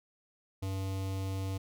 square tone with notch filter, 96.1 Hz, G2, 34 cents flat, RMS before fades -35 dBFS, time 0.62-1.58 s, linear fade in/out 10 ms, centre 1600 Hz, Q 1.5, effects none

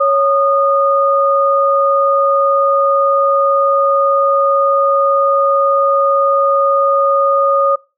sine tone pair together, 554.4 / 1227.5 Hz, C#5 / D#6, 0 / -24 cents, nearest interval octave + major second, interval 1376 cents, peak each -12 dBFS, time 0-7.76 s, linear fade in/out 10 ms, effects noise-tail reverb RT60 0.3 s tail -22 dB re dry

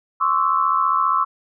sine tone cluster, 1054 / 1129 / 1314 Hz, C6 / C#6 / E6, +12 / +31 / -6 cents, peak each -20 dBFS, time 0.2-1.25 s, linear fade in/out 20 ms, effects none

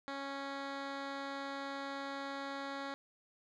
10% pulse tone with low-pass filter, 276.4 Hz, C#4, 5 cents flat, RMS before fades -42 dBFS, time 0.08-2.94 s, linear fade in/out 0 ms, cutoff 3700 Hz, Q 1.1, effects none

